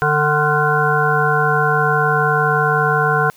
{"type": "harmonic tone with a mistuned harmonic", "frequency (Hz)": 149.5, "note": "D3", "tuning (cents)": 31, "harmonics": [1, 3, 5, 7, 9, 10], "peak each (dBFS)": [-20, -20, -20, -20, -20, -20], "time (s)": [0.02, 3.3], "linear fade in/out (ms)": 0, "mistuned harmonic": 9, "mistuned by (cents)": 63, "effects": ["white hiss -50 dBFS RMS until 3.36 s"]}